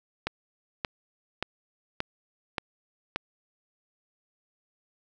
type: click train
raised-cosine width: 0.3 ms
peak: -12 dBFS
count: 6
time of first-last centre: 0.27-3.16 s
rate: 1.73 Hz
effects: none